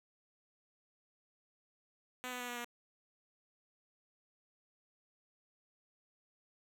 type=tone with pitch steps; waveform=5% pulse; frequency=251.4 / 248.4 / 245.4 / 242.4 / 239.5 Hz; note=B3 / B3 / B3 / B3 / A#3; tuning=+31 / +10 / -11 / -32 / +47 cents; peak=-29 dBFS; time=2.24-2.645 s; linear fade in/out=0 ms; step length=81 ms; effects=none